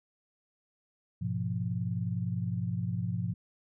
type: chord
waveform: sine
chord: F diminished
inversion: first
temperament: equal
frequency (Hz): 103.83 / 123.47 / 174.61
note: Ab2 / Cb3 / F3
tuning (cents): 0 / 0 / 0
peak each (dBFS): -34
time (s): 1.21-3.34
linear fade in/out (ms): 10
effects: none